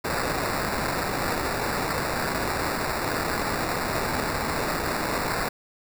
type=noise with sample-and-hold; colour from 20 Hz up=blue; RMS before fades=-27 dBFS; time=0.04-5.49 s; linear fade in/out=10 ms; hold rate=3150 Hz; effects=none